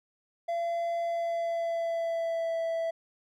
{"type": "tone with pitch glide", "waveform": "triangle", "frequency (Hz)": [680, 660.3], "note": ["F5", "E5"], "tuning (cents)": [-46, 3], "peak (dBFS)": -26, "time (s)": [0.48, 2.91], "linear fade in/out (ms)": 10, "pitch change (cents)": -51, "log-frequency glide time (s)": [1.01, 2.58], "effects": []}